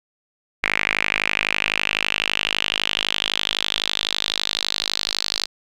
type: tone with band-pass filter sweep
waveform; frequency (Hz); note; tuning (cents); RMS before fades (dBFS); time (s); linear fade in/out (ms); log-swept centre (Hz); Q
sawtooth; 51.91; G#1; 0; -23; 0.63-5.46; 10; 2200 to 4400; 4.6
effects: none